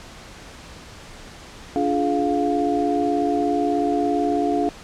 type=tone cluster; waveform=sine; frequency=288.7 / 346.9 / 423.6 / 703 Hz; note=D4 / F4 / G#4 / F5; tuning=-30 / -12 / +34 / +11 cents; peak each=-22 / -26 / -25 / -23 dBFS; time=1.76-4.69 s; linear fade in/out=0 ms; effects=pink hiss -41 dBFS RMS until 4.83 s + low-pass 7000 Hz 12 dB/octave